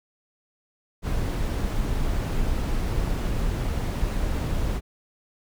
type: noise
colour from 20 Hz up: brown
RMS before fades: -25 dBFS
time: 1.02-4.81 s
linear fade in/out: 50 ms
effects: none